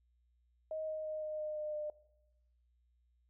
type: tone with pitch steps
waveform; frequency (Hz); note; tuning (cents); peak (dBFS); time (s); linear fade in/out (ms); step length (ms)
sine; 628 / 623.7 / 619.4 / 615.1 / 610.8 / 606.6 / 602.4; D#5 / D#5 / D#5 / D#5 / D#5 / D#5 / D5; +16 / +4 / -8 / -20 / -32 / -44 / +44; -37; 0.71-1.9; 2; 170
effects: noise-tail reverb RT60 0.9 s tail -19 dB re dry + added 60 Hz sine -70 dBFS peak until 3.29 s